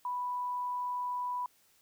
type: tone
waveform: sine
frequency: 987.8 Hz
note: B5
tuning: in tune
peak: -32 dBFS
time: 0.05-1.46 s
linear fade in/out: 2 ms
effects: white hiss -67 dBFS RMS until 1.81 s